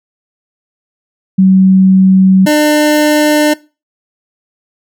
sine / 25% pulse tone pair in turn, 189.3 / 300.5 Hz, F#3 / D4, +40 / +40 cents, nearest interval minor sixth, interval 800 cents, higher second, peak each -3 dBFS, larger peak neither, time 1.38-2.46 / 2.46-3.54 s, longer neither, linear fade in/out 10 ms, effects noise-tail reverb RT60 0.3 s tail -21 dB re dry

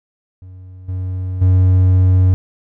triangle tone with level steps, 92.5 Hz, F#2, in tune, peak -31 / -17 / -6 dBFS, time 0.42-2.34 s, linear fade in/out 0 ms, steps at 0.88 / 1.41 s, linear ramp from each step 10 ms, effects none

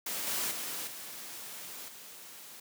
white noise with level steps, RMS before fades -36 / -33 / -38 / -44 / -49 dBFS, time 0.06-2.6 s, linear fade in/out 5 ms, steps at 0.27 / 0.51 / 0.87 / 1.88 s, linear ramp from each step 2 ms, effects high-pass 150 Hz 12 dB/octave

